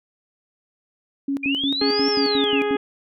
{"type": "tone with tremolo", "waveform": "sine", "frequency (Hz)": 277.2, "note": "C#4", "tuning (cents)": 0, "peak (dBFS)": -20, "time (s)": [1.28, 2.76], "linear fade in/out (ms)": 5, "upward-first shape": "square", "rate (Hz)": 5.6, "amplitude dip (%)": 80}
{"type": "linear two-way sweep", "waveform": "sine", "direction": "up then down", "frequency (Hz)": [2375, 5470, 2375], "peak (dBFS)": -22, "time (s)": [1.43, 2.62], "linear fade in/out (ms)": 5, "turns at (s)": 2.09}
{"type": "harmonic tone", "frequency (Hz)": 415.3, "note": "G#4", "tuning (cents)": 0, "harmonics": [1, 2, 3, 4, 5, 6, 7, 8], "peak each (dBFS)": [-21, -30, -33, -34, -36, -38, -42, -39], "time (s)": [1.81, 2.77], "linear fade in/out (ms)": 5}
{"effects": []}